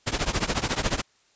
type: noise with tremolo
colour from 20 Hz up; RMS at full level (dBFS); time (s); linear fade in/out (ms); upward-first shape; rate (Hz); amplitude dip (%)
pink; -22; 0.06-1.02; 20; triangle; 14; 95
effects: white hiss -63 dBFS RMS until 1.35 s + resampled to 16000 Hz